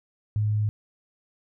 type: tone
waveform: sine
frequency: 106 Hz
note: G#2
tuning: 36 cents sharp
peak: -21 dBFS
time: 0.36-0.69 s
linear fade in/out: 0 ms
effects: none